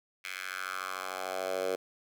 10% pulse tone with high-pass filter sweep, 93.5 Hz, F#2, 19 cents sharp, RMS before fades -36 dBFS, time 0.24-1.76 s, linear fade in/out 10 ms, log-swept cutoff 2100 to 470 Hz, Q 3, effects none

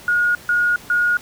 sine tone bursts, 1439 Hz, F#6, 49 cents flat, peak -14 dBFS, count 3, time 0.08-1.17 s, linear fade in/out 2 ms, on 270 ms, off 140 ms, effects pink hiss -41 dBFS RMS until 1.21 s + high-pass 60 Hz 12 dB/octave

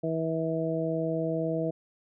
harmonic tone, 161.9 Hz, E3, 31 cents flat, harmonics 1 / 2 / 3 / 4, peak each -32 / -32 / -32 / -32 dBFS, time 0.03-1.71 s, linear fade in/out 10 ms, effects none

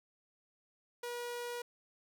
sawtooth tone, 481.6 Hz, B4, 44 cents flat, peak -35 dBFS, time 1.03-1.62 s, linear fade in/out 5 ms, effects none

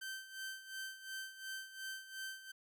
sawtooth tone with tremolo, 1551 Hz, G6, 19 cents flat, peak -38 dBFS, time 0.01-2.52 s, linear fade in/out 10 ms, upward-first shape sine, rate 2.8 Hz, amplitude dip 75%, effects none

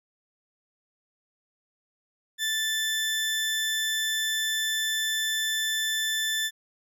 40% pulse tone pair together, 1760 / 3520 Hz, A6 / A7, 0 / 0 cents, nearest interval octave, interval 1200 cents, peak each -28 dBFS, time 2.38-6.51 s, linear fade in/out 50 ms, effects none

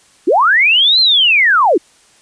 sine linear two-way sweep, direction up then down, 277.2 to 4209 to 277.2 Hz, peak -7 dBFS, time 0.27-1.78 s, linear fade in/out 10 ms, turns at 1 s, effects white hiss -49 dBFS RMS until 2.21 s + resampled to 22050 Hz

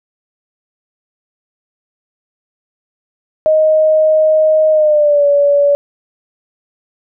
sine tone with pitch glide, 624 to 572.2 Hz, D#5 to D5, +5 to -45 cents, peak -7 dBFS, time 3.46-5.75 s, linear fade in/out 0 ms, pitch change -150 cents, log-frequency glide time 4.71-5.26 s, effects none

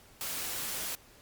white noise, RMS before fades -36 dBFS, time 0.21-0.95 s, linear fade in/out 0 ms, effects pink hiss -58 dBFS RMS until 1.21 s + Opus 48 kbps

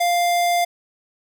square tone, 698.5 Hz, F5, in tune, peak -17 dBFS, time 0-0.65 s, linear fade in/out 10 ms, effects none

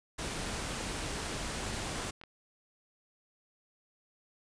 pink noise, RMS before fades -37 dBFS, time 0.18-2.11 s, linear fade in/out 10 ms
clicks, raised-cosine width 0.3 ms, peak -32 dBFS, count 2, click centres 2.214 / 2.237 s
effects resampled to 22050 Hz

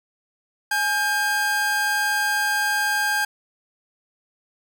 45% pulse tone pair together, 838.6 / 1596 Hz, G#5 / G6, +17 / +31 cents, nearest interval major seventh, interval 1114 cents, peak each -26 / -21 dBFS, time 0.71-3.25 s, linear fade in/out 5 ms, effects 9-bit

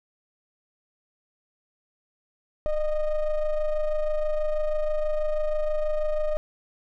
triangle ring-modulated tone, 311.1 Hz, D#4, in tune, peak -17 dBFS, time 2.66-6.37 s, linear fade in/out 0 ms, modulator 298 Hz, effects none

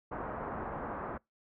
white low-pass noise, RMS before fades -39 dBFS, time 0.11-1.18 s, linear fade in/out 10 ms, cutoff 1300 Hz, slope 24 dB/octave, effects noise-tail reverb RT60 0.2 s tail -26 dB re dry + low-pass 2000 Hz 12 dB/octave

